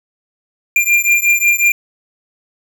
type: beating tone pair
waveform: square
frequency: 2389 / 2394.5 Hz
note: D7 / D7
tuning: +29 / +33 cents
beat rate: 5.5 Hz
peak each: -14 dBFS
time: 0.76-1.72 s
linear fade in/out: 2 ms
effects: none